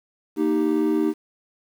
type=chord; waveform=triangle; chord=Eb major; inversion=second; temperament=equal; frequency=233.1 / 311.1 / 392 Hz; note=Bb3 / Eb4 / G4; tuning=0 / 0 / 0 cents; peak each=-24 / -18 / -22 dBFS; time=0.36-1.14 s; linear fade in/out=50 ms; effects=tanh soft clip ceiling -8 dBFS + 8-bit